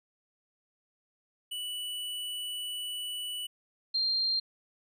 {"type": "tone pair in turn", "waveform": ["square", "sine"], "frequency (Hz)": [2960, 4186], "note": ["F#7", "C8"], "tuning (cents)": [0, 0], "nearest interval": "tritone", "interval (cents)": 600, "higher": "second", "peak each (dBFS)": [-35, -26], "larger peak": "second", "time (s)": [[1.51, 3.47], [3.94, 4.4]], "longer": "first", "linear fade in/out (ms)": 10, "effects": []}